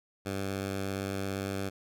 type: tone with vibrato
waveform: 10% pulse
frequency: 97.5 Hz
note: G2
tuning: 9 cents flat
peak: -24 dBFS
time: 0.25-1.7 s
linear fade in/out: 20 ms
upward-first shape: sine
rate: 8.2 Hz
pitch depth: 8 cents each way
effects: none